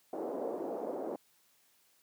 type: band-pass noise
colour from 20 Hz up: white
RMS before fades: -38 dBFS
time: 0.13-1.16 s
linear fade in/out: 2 ms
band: 290 to 620 Hz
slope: 24 dB/octave
effects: white hiss -69 dBFS RMS until 2.02 s + high-pass 100 Hz 12 dB/octave